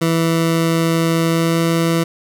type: tone with pitch glide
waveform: 20% pulse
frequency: 164.81 to 166.05 Hz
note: E3 to E3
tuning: 0 to +13 cents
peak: -9 dBFS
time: 0.01-2.04 s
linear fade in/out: 10 ms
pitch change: +13 cents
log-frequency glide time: 1.25-1.61 s
effects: none